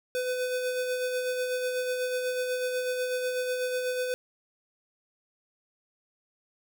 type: tone with tremolo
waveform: square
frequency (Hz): 503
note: B4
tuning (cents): +32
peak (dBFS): -27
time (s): 0.15-4.14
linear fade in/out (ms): 0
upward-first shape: sine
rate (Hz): 8.1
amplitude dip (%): 35
effects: none